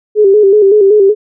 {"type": "tone with vibrato", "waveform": "sine", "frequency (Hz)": 406.8, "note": "G#4", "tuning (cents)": -36, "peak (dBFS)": -3, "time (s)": [0.15, 1.15], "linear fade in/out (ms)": 50, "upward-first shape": "square", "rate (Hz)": 5.3, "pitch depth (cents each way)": 69, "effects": []}